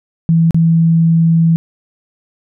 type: tone with dropouts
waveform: sine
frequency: 164.81 Hz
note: E3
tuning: in tune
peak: -7 dBFS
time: 0.29-1.56 s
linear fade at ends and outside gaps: 0 ms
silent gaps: 0.508-0.545 s
effects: none